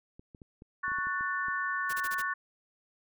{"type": "clicks", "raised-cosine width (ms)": 3, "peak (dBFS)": -36, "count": 10, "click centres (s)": [0.195, 0.348, 0.418, 0.621, 0.881, 0.918, 0.986, 1.07, 1.209, 1.484]}
{"type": "chord", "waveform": "sine", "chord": "F# minor", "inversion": "second", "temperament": "just", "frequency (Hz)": [1110, 1480, 1776], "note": ["C#6", "F#6", "A6"], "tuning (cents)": [2, 0, 16], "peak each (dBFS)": -34, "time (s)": [0.83, 2.34], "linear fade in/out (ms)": 10}
{"type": "noise bursts", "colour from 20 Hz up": "white", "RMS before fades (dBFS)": -40, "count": 5, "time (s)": [1.89, 2.221], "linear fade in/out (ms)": 10, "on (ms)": 43, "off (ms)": 29}
{"effects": []}